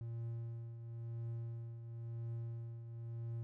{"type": "tone with tremolo", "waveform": "triangle", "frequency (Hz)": 116.1, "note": "A#2", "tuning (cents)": -7, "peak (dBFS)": -37, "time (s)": [0.01, 3.43], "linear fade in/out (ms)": 0, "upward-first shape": "triangle", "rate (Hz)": 0.97, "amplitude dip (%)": 60, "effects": []}